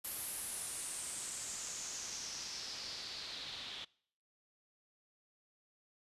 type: noise with low-pass filter sweep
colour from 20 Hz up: white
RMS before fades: -44 dBFS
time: 0.04-3.85 s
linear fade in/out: 10 ms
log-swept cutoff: 12000 to 3500 Hz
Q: 4.2
effects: noise-tail reverb RT60 0.6 s tail -24 dB re dry + resampled to 32000 Hz